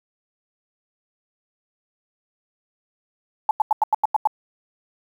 sine tone bursts, 862 Hz, A5, 36 cents flat, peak -13 dBFS, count 8, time 3.49-4.273 s, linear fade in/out 2 ms, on 20 ms, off 89 ms, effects 8-bit

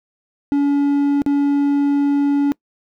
triangle tone with dropouts, 284.1 Hz, C#4, 43 cents sharp, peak -11 dBFS, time 0.52-2.52 s, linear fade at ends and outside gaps 0 ms, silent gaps 1.219-1.263 s, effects noise-tail reverb RT60 0.1 s tail -24 dB re dry

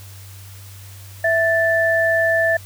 sine tone pair together, 659.3 / 1760.1 Hz, E5 / A6, 0 / 0 cents, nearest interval octave + perfect fourth, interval 1700 cents, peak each -17 dBFS, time 1.24-2.57 s, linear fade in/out 5 ms, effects added 97 Hz sine -37 dBFS peak until 2.65 s + white hiss -44 dBFS RMS until 2.65 s

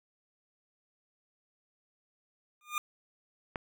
25% pulse tone with exponential growth, 1211 Hz, D#6, 47 cents flat, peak -23 dBFS, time 2.61-2.78 s, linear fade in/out 1 ms, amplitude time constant 35 ms
click, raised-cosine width 0.5 ms, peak -19 dBFS, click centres 3.558 s
effects none

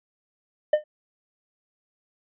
triangle tone with exponential decay, 606 Hz, D#5, 46 cents flat, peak -10 dBFS, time 0.73-0.84 s, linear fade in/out 5 ms, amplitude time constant 23 ms, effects resampled to 8000 Hz

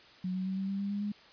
sine tone with pitch steps, 183.6 / 186.7 / 189.86 / 193.06 / 196.32 / 199.64 / 203 / 206.4 Hz, F#3 / F#3 / F#3 / G3 / G3 / G3 / G#3 / G#3, -13 / +16 / +45 / -26 / +3 / +32 / -39 / -10 cents, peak -31 dBFS, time 0.24-1.12 s, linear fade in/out 5 ms, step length 110 ms, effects white hiss -56 dBFS RMS until 1.32 s + resampled to 11025 Hz

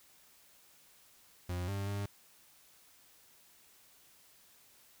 40% pulse tone with pitch steps, 89 / 99.2 / 100.7 Hz, F2 / G2 / G2, +33 / +21 / +47 cents, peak -34 dBFS, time 1.49-2.06 s, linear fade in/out 5 ms, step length 190 ms, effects white hiss -63 dBFS RMS until 5 s

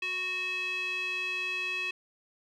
square tone with band-pass filter, 368 Hz, F#4, 9 cents flat, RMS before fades -33 dBFS, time 0.02-1.91 s, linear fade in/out 5 ms, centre 2700 Hz, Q 6.8, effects none

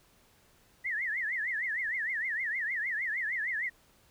sine tone with vibrato, 1900 Hz, A#6, 33 cents sharp, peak -30 dBFS, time 0.84-3.7 s, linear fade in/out 20 ms, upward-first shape triangle, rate 6.5 Hz, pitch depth 240 cents each way, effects pink hiss -64 dBFS RMS until 4.1 s

